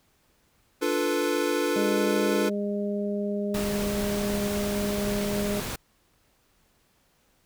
square chord, B half-diminished seventh, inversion first, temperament equal, 293.7 / 349.2 / 440 / 493.9 Hz, D4 / F4 / A4 / B4, 0 / 0 / 0 / 0 cents, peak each -30 dBFS, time 0.81-2.5 s, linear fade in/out 20 ms
harmonic tone, 204.1 Hz, G#3, 30 cents flat, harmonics 1 / 2 / 3, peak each -28 / -31 / -33 dBFS, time 1.76-5.6 s, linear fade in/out 2 ms
pink noise, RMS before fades -33 dBFS, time 3.54-5.76 s, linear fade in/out 5 ms
effects pink hiss -66 dBFS RMS until 7.45 s

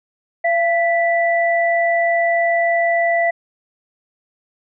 sine tone pair together, 680.8 / 1974 Hz, F5 / B6, -44 / -1 cents, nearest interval octave + tritone, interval 1843 cents, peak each -15 / -19 dBFS, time 0.44-3.31 s, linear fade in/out 10 ms, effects none

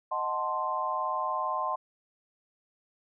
sine chord, D# diminished seventh, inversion none, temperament equal, 622.3 / 740 / 880 / 1046.5 Hz, D#5 / F#5 / A5 / C6, 0 / 0 / 0 / 0 cents, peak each -36 / -36 / -35 / -30 dBFS, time 0.11-1.76 s, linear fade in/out 10 ms, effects none

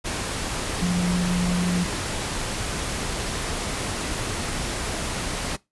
sine tone in noise, 177.5 Hz, F3, 28 cents sharp, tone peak -20 dBFS, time 0.81-1.85 s, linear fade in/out 20 ms, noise pink, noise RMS -28 dBFS, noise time 0.04-5.57 s, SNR +5 dB, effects noise-tail reverb RT60 0.2 s tail -21 dB re dry + resampled to 24000 Hz

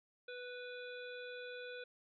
harmonic tone, 493.9 Hz, B4, in tune, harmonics 1 / 3 / 5 / 7 / 8, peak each -47 / -50 / -55 / -57 / -59 dBFS, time 0.28-1.84 s, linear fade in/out 5 ms, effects none

